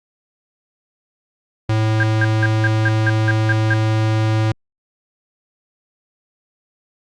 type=tone; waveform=square; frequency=109.5 Hz; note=A2; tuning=8 cents flat; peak=-15 dBFS; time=1.69-4.52 s; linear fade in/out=5 ms
type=tone bursts; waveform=sine; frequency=1606 Hz; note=G6; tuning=41 cents sharp; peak=-15 dBFS; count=9; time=2-3.737 s; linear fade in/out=2 ms; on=33 ms; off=180 ms
effects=low-pass 5000 Hz 12 dB/octave + Opus 48 kbps